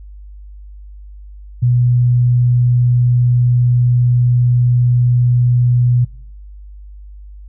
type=tone; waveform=sine; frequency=122.5 Hz; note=B2; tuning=14 cents flat; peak=-9 dBFS; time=1.62-6.05 s; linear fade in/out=10 ms; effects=noise-tail reverb RT60 0.6 s tail -24 dB re dry + added 50 Hz sine -32 dBFS peak until 7.48 s

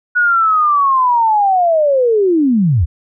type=linear sweep; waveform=sine; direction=down; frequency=1472 to 67.4 Hz; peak=-9 dBFS; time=0.15-2.86 s; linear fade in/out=20 ms; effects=none

